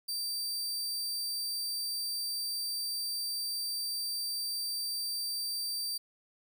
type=tone; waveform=sawtooth; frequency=4667 Hz; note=D8; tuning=12 cents flat; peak=-30 dBFS; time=0.08-5.98 s; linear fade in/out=10 ms; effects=none